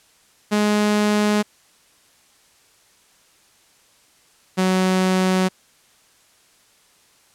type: tone pair in turn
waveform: sawtooth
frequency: 209.2 / 186.38 Hz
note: G#3 / F#3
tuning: +13 / +13 cents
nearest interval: major second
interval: 200 cents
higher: first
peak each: -12 dBFS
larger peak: neither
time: 0.51-1.43 / 4.57-5.49 s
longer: neither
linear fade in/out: 20 ms
effects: white hiss -56 dBFS RMS until 7.34 s + low-pass 10000 Hz 12 dB/octave